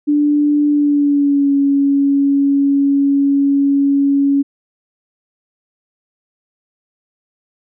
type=tone with pitch glide; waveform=sine; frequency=293.7 to 279.5 Hz; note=D4 to C#4; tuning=0 to +14 cents; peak=-10 dBFS; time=0.07-4.43 s; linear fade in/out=20 ms; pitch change=-86 cents; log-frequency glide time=0.69-1.53 s; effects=none